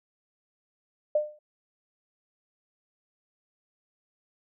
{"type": "tone with exponential decay", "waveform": "sine", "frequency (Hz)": 602, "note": "D5", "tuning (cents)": 43, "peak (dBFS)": -18, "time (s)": [1.15, 1.39], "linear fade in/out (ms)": 5, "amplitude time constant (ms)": 52, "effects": []}